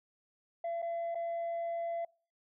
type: tone with dropouts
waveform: sine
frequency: 677 Hz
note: E5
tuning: 46 cents sharp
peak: -31 dBFS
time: 0.64-2.05 s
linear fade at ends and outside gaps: 5 ms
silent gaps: 0.82-0.825 / 1.147-1.153 s
effects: noise-tail reverb RT60 0.4 s tail -26 dB re dry + tanh soft clip ceiling -32 dBFS